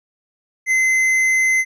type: tone with tanh clipping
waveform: sine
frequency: 2056 Hz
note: C7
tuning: 31 cents flat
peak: -15 dBFS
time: 0.66-1.65 s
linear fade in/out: 50 ms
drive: 10 dB
effects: none